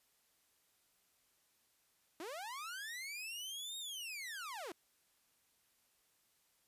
sawtooth linear two-way sweep, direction up then down, 297.7 to 3759 to 297.7 Hz, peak -40 dBFS, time 2.2-4.72 s, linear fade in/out 2 ms, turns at 3.78 s, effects white hiss -75 dBFS RMS until 6.67 s + resampled to 32000 Hz

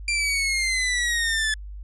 sawtooth exponential sweep, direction down, 2376 to 1726 Hz, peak -18 dBFS, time 0.08-1.54 s, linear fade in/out 2 ms, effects added 50 Hz sine -34 dBFS peak until 1.83 s + resampled to 24000 Hz

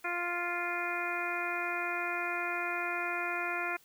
harmonic tone, 349.2 Hz, F4, in tune, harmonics 1 / 2 / 3 / 4 / 5 / 6 / 7, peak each -41 / -39 / -41 / -37 / -41 / -40 / -38 dBFS, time 0.04-3.77 s, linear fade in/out 10 ms, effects white hiss -63 dBFS RMS until 3.84 s

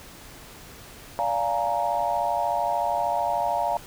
sine chord, Bb dominant seventh, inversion first, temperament just, 582.7 / 699.2 / 839.1 / 932.3 Hz, D5 / F5 / Ab5 / Bb5, -14 / +2 / +18 / 0 cents, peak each -30 / -26 / -29 / -27 dBFS, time 1.19-3.77 s, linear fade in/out 0 ms, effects pink hiss -45 dBFS RMS until 3.86 s

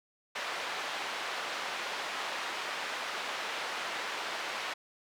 pink band-pass noise, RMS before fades -37 dBFS, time 0.35-4.74 s, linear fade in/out 10 ms, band 750 to 3700 Hz, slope 12 dB/octave, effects none

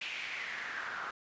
pink noise with band-pass filter sweep, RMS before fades -40 dBFS, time 0.01-1.11 s, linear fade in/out 5 ms, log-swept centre 2700 to 1300 Hz, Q 3.9, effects resampled to 16000 Hz

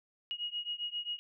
sine beating tone pair, 2884 / 2891.5 Hz, F#7 / F#7, -45 / -41 cents, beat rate 7.5 Hz, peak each -38 / -39 dBFS, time 0.31-1.19 s, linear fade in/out 0 ms, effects none

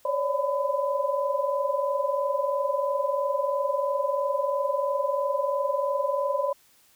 sine tone cluster, 543 / 563 / 586 / 1004 Hz, C#5 / C#5 / D5 / B5, -36 / +27 / -4 / +28 cents, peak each -29 dBFS, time 0.05-6.53 s, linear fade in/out 5 ms, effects white hiss -60 dBFS RMS until 6.95 s

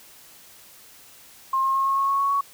sine tone with pitch steps, 1065 / 1072.4 / 1079.9 / 1087.4 / 1094.9 / 1102.6 / 1110.2 / 1117.9 Hz, C6 / C6 / C#6 / C#6 / C#6 / C#6 / C#6 / C#6, +30 / +42 / -46 / -34 / -22 / -10 / +2 / +14 cents, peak -19 dBFS, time 1.53-2.41 s, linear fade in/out 5 ms, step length 110 ms, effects white hiss -49 dBFS RMS until 2.53 s

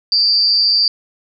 sine tone with amplitude modulation, 4699 Hz, D8, in tune, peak -7 dBFS, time 0.12-0.88 s, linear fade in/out 2 ms, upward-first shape sine, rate 213 Hz, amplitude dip 75%, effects none

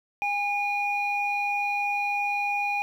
sine tone pair together, 815 / 2442 Hz, G#5 / D#7, -33 / -33 cents, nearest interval octave + perfect fifth, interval 1900 cents, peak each -26 dBFS, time 0.22-2.82 s, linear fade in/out 0 ms, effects tanh soft clip ceiling -18 dBFS + 9-bit

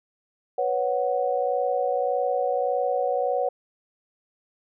sine chord, B suspended second, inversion none, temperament just, 493.9 / 555.6 / 740.8 Hz, B4 / C#5 / F#5, 0 / +4 / +2 cents, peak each -26 dBFS, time 0.58-3.49 s, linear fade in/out 5 ms, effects none

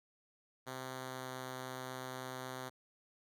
5% pulse tone with pitch glide, 130 to 129.1 Hz, C3 to C3, -11 to -23 cents, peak -31 dBFS, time 0.66-2.7 s, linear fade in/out 20 ms, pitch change -12 cents, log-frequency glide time 0.9-1.35 s, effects none

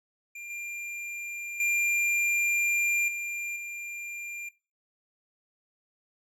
square tone with level steps, 2390 Hz, D7, 30 cents sharp, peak -40 / -36 / -25 / -33 / -37 dBFS, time 0.35-4.49 s, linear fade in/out 5 ms, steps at 0.5 / 1.6 / 3.08 / 3.56 s, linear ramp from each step 2 ms, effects noise-tail reverb RT60 0.3 s tail -19 dB re dry + low-pass 12000 Hz 12 dB/octave

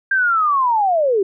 sine linear sweep, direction down, 1603 to 369.1 Hz, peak -13 dBFS, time 0.11-1.23 s, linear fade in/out 5 ms, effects none

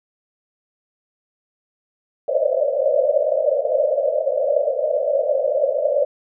pink band-pass noise, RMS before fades -19 dBFS, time 2.28-6.05 s, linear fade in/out 5 ms, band 520 to 620 Hz, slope 96 dB/octave, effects none

